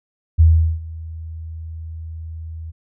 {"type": "tone with ADSR envelope", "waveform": "sine", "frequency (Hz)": 80.9, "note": "E2", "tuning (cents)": -32, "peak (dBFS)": -6, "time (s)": [0.38, 2.72], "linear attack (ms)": 24, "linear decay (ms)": 390, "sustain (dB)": -22, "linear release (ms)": 23, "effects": []}